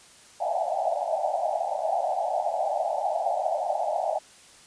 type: band-pass noise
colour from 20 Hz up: white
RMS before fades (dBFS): -27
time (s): 0.4-4.19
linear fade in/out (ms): 10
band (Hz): 590 to 830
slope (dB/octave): 96
effects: white hiss -52 dBFS RMS until 4.66 s + resampled to 22050 Hz